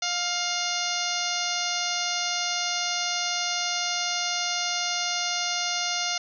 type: harmonic tone with a mistuned harmonic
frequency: 708 Hz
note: F5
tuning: 23 cents sharp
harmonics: 1 / 2 / 3 / 4 / 5 / 6 / 7 / 8 / 9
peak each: -34 / -34 / -34 / -34 / -34 / -34 / -34 / -34 / -34 dBFS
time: 0.02-6.18 s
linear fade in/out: 5 ms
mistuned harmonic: 2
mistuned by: -25 cents
effects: none